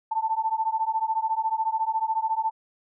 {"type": "beating tone pair", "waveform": "sine", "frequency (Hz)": [880, 894], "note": ["A5", "A5"], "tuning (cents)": [0, 27], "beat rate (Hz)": 14, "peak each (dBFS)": -26, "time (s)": [0.11, 2.51], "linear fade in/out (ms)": 10, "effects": []}